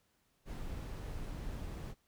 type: noise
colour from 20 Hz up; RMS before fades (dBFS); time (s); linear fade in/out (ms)
brown; -42; 0.45-1.95; 50
effects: pink hiss -75 dBFS RMS until 2.07 s